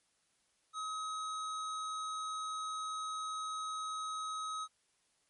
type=tone; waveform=square; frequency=1271 Hz; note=D#6; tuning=36 cents sharp; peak=-38 dBFS; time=0.73-4.68 s; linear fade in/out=50 ms; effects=white hiss -75 dBFS RMS until 5.29 s + MP3 48 kbps